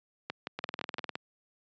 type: two click trains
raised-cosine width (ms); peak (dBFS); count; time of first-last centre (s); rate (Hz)
0.3; -19 / -18; 11 / 6; 0.59-1.093 / 0.3-1.155; 19.9 / 5.85
effects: high-pass 150 Hz 12 dB/octave + resampled to 16000 Hz